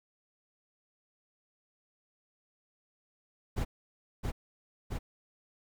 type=noise with echo; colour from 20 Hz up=brown; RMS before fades=-31 dBFS; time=3.56-3.65 s; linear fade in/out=20 ms; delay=670 ms; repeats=2; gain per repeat=-2 dB; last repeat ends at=4.99 s; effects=none